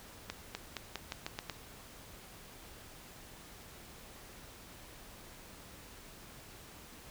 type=accelerating click train; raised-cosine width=0.2 ms; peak=-20 dBFS; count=8; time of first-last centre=0.3-1.498 s; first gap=250 ms; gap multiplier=0.87; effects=pink hiss -53 dBFS RMS until 7.1 s